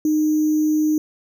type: tone with sample-and-hold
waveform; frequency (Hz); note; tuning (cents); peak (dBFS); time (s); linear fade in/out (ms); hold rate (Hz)
sine; 307.1; D#4; -23; -15; 0.05-0.98; 2; 6300
effects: none